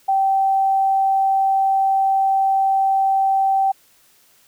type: tone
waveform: sine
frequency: 776 Hz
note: G5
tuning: 18 cents flat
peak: -14 dBFS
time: 0.08-3.72 s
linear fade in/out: 10 ms
effects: white hiss -55 dBFS RMS until 4.47 s